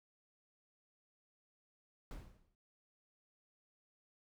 brown noise with exponential decay, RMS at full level -43 dBFS, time 2.11-2.55 s, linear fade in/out 1 ms, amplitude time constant 95 ms, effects none

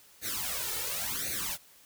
white noise with flanger, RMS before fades -34 dBFS, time 0.21-1.58 s, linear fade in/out 50 ms, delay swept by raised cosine 0.47 to 2.27 ms, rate 0.93 Hz, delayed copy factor +1, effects white hiss -58 dBFS RMS until 1.85 s

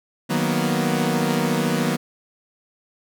sawtooth chord, B major seventh, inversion first, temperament equal, 155.56 / 185 / 233.1 / 246.9 Hz, D#3 / F#3 / A#3 / B3, 0 / 0 / 0 / 0 cents, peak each -21 dBFS, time 0.29-1.97 s, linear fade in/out 20 ms, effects none

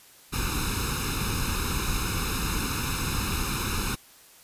pink noise with comb filter, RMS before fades -28 dBFS, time 0.32-3.96 s, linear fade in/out 20 ms, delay 0.77 ms, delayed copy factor +0.95, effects white hiss -53 dBFS RMS until 4.43 s + resampled to 32000 Hz

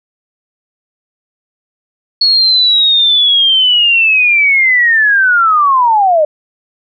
sine linear sweep, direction down, 4368 to 587.3 Hz, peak -6 dBFS, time 2.21-6.25 s, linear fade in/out 5 ms, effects none

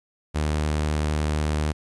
sawtooth tone, 75.9 Hz, D#2, 42 cents flat, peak -18 dBFS, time 0.34-1.73 s, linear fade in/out 20 ms, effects resampled to 24000 Hz + 10-bit

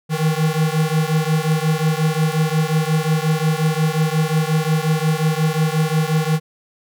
square beating tone pair, 154.7 / 160.3 Hz, D#3 / E3, -10 / -48 cents, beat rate 5.6 Hz, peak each -19 / -20 dBFS, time 0.09-6.4 s, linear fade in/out 50 ms, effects none

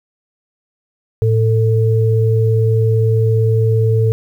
sine tone pair together, 111.1 / 445.6 Hz, A2 / A4, +17 / +22 cents, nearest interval 2 octaves, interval 2405 cents, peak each -11 / -17 dBFS, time 1.22-4.12 s, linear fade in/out 0 ms, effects 8-bit

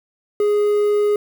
triangle tone with quantisation, 415.3 Hz, G#4, in tune, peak -12 dBFS, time 0.4-1.16 s, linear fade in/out 2 ms, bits 7, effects none

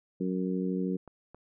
harmonic tone, 92.7 Hz, F#2, 4 cents sharp, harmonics 2 / 3 / 4 / 5, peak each -30 / -34 / -36 / -38 dBFS, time 0.2-0.97 s, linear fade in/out 10 ms
clicks, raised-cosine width 1 ms, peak -33 / -34 dBFS, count 2, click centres 1.077 / 1.346 s
effects none

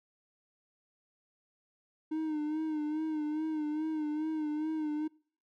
triangle tone with vibrato, 307.8 Hz, D#4, 19 cents flat, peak -29 dBFS, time 2.11-5.08 s, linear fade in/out 10 ms, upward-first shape sine, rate 2.4 Hz, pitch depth 50 cents each way, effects noise-tail reverb RT60 0.5 s tail -25 dB re dry

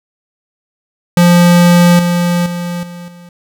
square tone with level steps, 174.61 Hz, F3, in tune, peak -5 / -11 / -18 / -27 / -34 dBFS, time 1.17-3.29 s, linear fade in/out 2 ms, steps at 1.99 / 2.46 / 2.83 / 3.08 s, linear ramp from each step 2 ms, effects none

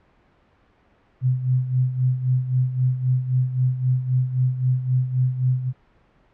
sine tone with tremolo, 127.7 Hz, C3, 42 cents flat, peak -15 dBFS, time 1.21-5.73 s, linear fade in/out 50 ms, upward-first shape sine, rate 3.8 Hz, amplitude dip 70%, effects pink hiss -59 dBFS RMS until 6.33 s + low-pass 2000 Hz 12 dB/octave

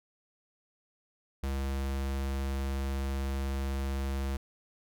square tone, 67.9 Hz, C#2, 35 cents flat, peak -31 dBFS, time 1.43-4.37 s, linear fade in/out 5 ms, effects none

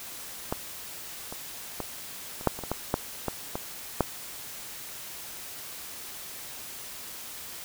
clicks, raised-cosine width 1 ms, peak -13 / -23 / -17 / -26 / -6 / -23 / -21 / -13 / -9 / -13 / -16 / -7 dBFS, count 12, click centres 0.525 / 1.325 / 1.803 / 2.411 / 2.473 / 2.59 / 2.637 / 2.716 / 2.941 / 3.283 / 3.555 / 4.007 s, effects white hiss -41 dBFS RMS until 7.64 s

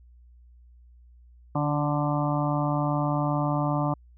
harmonic tone with a mistuned harmonic, 147.5 Hz, D3, 8 cents sharp, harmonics 1 / 2 / 4 / 5 / 6 / 7 / 8, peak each -26 / -29 / -32 / -33 / -34 / -34 / -35 dBFS, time 1.55-3.94 s, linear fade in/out 5 ms, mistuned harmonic 2, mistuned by -30 cents, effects added 60 Hz sine -50 dBFS peak until 4.17 s

